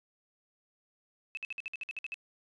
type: tone bursts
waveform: sine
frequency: 2603 Hz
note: E7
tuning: 22 cents flat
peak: -35 dBFS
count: 11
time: 1.35-2.142 s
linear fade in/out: 0 ms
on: 22 ms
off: 55 ms
effects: resampled to 22050 Hz + 12-bit